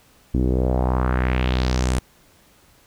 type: tone with low-pass filter sweep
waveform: sawtooth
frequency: 63 Hz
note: B1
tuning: 35 cents sharp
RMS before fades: -20 dBFS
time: 0.34-1.99 s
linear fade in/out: 0 ms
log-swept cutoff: 280 to 9500 Hz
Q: 2.4
effects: pink hiss -55 dBFS RMS until 2.86 s